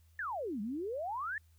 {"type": "exponential two-way sweep", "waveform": "sine", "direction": "down then up", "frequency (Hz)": [1827, 196, 1827], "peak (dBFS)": -35, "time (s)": [0.19, 1.38], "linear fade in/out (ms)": 2, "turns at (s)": 0.61, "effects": ["added 81 Hz sine -61 dBFS peak until 1.58 s", "white hiss -74 dBFS RMS until 1.58 s"]}